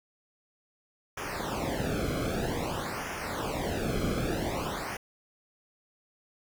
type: noise with flanger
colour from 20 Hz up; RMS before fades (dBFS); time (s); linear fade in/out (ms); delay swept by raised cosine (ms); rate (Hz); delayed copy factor
brown; -32; 1.17-4.97; 5; 0.24 to 1.1; 0.52; -1
effects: none